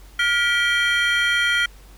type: tone cluster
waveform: triangle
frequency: 1417 / 1947 / 2320 / 3181 Hz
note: F6 / B6 / D7 / G7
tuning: +25 / -25 / -22 / +25 cents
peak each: -19 / -20 / -25 / -22 dBFS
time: 0.19-1.66 s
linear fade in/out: 5 ms
effects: added 48 Hz sine -43 dBFS peak until 1.97 s + pink hiss -51 dBFS RMS until 1.97 s